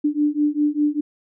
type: beating tone pair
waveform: sine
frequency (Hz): 293.7 / 298.7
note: D4 / D4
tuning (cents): 0 / +29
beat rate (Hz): 5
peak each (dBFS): -20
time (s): 0.04-1.01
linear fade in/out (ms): 10
effects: none